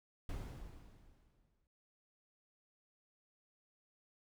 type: noise with exponential decay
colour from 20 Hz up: brown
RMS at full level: -41 dBFS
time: 0.29-1.67 s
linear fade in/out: 2 ms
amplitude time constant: 300 ms
effects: none